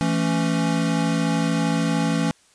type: chord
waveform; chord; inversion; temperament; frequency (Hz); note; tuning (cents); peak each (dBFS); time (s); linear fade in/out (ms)
square; A major; second; equal with one note detuned; 166.92 / 220 / 277.2; E3 / A3 / C#4; +22 / 0 / 0; -23 / -26 / -25; 0.01-2.31; 0
effects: white hiss -57 dBFS RMS until 2.54 s + resampled to 22050 Hz